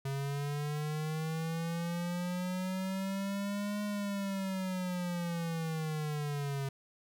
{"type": "linear two-way sweep", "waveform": "square", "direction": "up then down", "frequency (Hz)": [136, 207.7, 136], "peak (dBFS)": -34, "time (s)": [0.05, 6.69], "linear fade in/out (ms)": 5, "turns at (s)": 3.83, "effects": []}